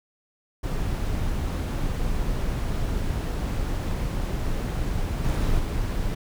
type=noise with level steps; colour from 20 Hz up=brown; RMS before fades=-26 / -23 / -26 dBFS; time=0.63-6.15 s; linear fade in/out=10 ms; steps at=5.24 / 5.59 s; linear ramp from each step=5 ms; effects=none